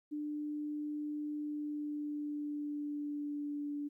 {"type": "tone with pitch glide", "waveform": "sine", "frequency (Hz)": [297.8, 290.5], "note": ["D4", "D4"], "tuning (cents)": [24, -19], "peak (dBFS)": -36, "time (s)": [0.11, 3.89], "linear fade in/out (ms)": 20, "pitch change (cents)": -43, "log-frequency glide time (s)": [1.34, 3.78], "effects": ["13-bit"]}